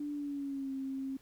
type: tone with pitch glide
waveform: sine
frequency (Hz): 292.5 to 268.2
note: D4 to C4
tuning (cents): -7 to +43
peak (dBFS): -35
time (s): 0-1.17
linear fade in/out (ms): 5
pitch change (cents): -150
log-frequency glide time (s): 0.13-0.72
effects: pink hiss -65 dBFS RMS until 1.21 s